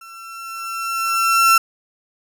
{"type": "tone with level ramp", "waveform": "35% pulse", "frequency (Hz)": 1349, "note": "E6", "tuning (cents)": 40, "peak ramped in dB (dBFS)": [-36, -7], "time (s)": [0.01, 1.58], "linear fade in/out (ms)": 5, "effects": []}